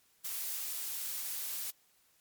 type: noise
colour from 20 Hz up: blue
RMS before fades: -38 dBFS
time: 0.24-1.71 s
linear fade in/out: 10 ms
effects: white hiss -69 dBFS RMS until 2.2 s + MP3 96 kbps